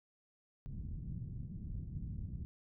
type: low-pass noise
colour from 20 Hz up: white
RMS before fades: -43 dBFS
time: 0.66-2.45 s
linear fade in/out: 0 ms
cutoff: 160 Hz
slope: 24 dB/octave
effects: none